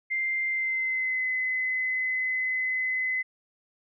sine tone with pitch glide, 2093 to 2031 Hz, C7 to B6, 0 to +48 cents, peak -25 dBFS, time 0.1-3.23 s, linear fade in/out 20 ms, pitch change -52 cents, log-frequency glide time 0.47-1.27 s, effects none

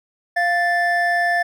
triangle tone pair together, 697 / 1760.2 Hz, F5 / A6, -4 / 0 cents, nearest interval octave + major third, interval 1604 cents, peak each -17 dBFS, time 0.36-1.43 s, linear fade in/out 10 ms, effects none

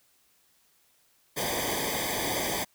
pink noise with comb filter, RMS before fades -30 dBFS, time 1.36-2.65 s, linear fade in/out 20 ms, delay 0.73 ms, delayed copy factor -0.95, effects white hiss -66 dBFS RMS until 2.74 s

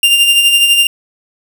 45% pulse tone with tremolo, 2794 Hz, F7, in tune, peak -5 dBFS, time 0.03-0.87 s, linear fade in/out 2 ms, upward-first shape sine, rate 12 Hz, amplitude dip 45%, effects none

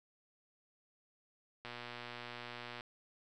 click train, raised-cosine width 0.3 ms, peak -29 dBFS, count 140, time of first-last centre 1.65-2.808 s, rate 120 Hz, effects none

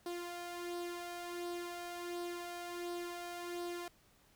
sawtooth tone with flanger, 349.2 Hz, F4, in tune, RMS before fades -43 dBFS, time 0.06-3.88 s, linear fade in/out 2 ms, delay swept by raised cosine 0.21 to 1.61 ms, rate 1.4 Hz, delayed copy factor +0.5, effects pink hiss -68 dBFS RMS until 4.35 s

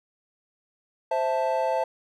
triangle chord, A minor, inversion first, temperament equal, 523.3 / 659.3 / 880 Hz, C5 / E5 / A5, 0 / 0 / 0 cents, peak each -25 dBFS, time 1.11-1.84 s, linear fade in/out 5 ms, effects none

